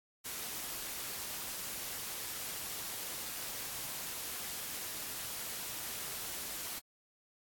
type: noise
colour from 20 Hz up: white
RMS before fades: -41 dBFS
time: 0.24-6.8 s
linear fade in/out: 20 ms
effects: AAC 64 kbps